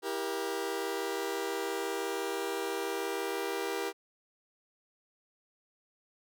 sawtooth chord, E diminished, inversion none, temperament just, 329.6 / 395.6 / 474.7 Hz, E4 / G4 / Bb4, 0 / +16 / +31 cents, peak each -36 / -31 / -33 dBFS, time 0.02-3.93 s, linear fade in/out 50 ms, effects none

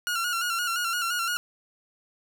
sawtooth tone with vibrato, 1402 Hz, F6, 6 cents sharp, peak -22 dBFS, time 0.07-1.37 s, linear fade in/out 0 ms, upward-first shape square, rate 5.8 Hz, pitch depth 49 cents each way, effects none

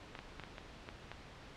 clicks, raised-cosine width 0.3 ms, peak -28 dBFS, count 7, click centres 0.152 / 0.19 / 0.397 / 0.437 / 0.582 / 0.889 / 1.116 s, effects pink hiss -53 dBFS RMS until 1.56 s + low-pass 4000 Hz 12 dB/octave

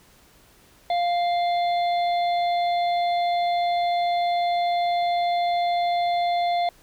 harmonic tone, 698.5 Hz, F5, in tune, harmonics 1 / 3 / 5 / 6, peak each -20 / -35 / -36 / -40 dBFS, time 0.9-6.69 s, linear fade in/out 2 ms, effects pink hiss -55 dBFS RMS until 6.82 s

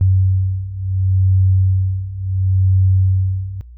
sine beating tone pair, 94 / 94.71 Hz, F#2 / F#2, +28 / +41 cents, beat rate 0.71 Hz, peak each -17 / -14 dBFS, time 0.01-3.61 s, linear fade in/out 0 ms, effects noise-tail reverb RT60 0.2 s tail -22 dB re dry + added 60 Hz sine -35 dBFS peak until 3.77 s

